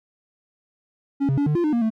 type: tone with pitch steps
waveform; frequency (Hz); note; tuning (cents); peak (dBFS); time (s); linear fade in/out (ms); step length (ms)
triangle; 278.2 / 135.9 / 286.1 / 149.9 / 346.7 / 303.4 / 235.5 / 221.3; C#4 / C#3 / D4 / D3 / F4 / D#4 / A#3 / A3; +6 / -34 / -45 / +36 / -13 / -44 / +18 / +10; -16; 1.2-1.904; 20; 88
effects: none